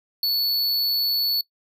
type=tone; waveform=square; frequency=4435 Hz; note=C#8; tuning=in tune; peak=-20 dBFS; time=0.23-1.41 s; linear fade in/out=2 ms; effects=noise-tail reverb RT60 0.1 s tail -22 dB re dry